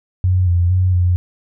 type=tone with pitch steps; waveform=sine; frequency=91.8 / 87.4 / 92.1 / 89.2 Hz; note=F#2 / F2 / F#2 / F2; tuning=-13 / +2 / -7 / +37 cents; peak=-11 dBFS; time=0.24-1.16 s; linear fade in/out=0 ms; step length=230 ms; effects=none